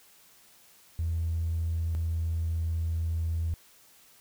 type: tone pair in turn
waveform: triangle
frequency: 82.41 / 82.1 Hz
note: E2 / E2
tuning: 0 / -6 cents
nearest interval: unison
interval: 6 cents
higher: first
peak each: -23 dBFS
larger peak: neither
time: 0.99-1.95 / 1.95-3.54 s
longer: second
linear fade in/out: 0 ms
effects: tanh soft clip ceiling -24 dBFS + white hiss -58 dBFS RMS until 4.2 s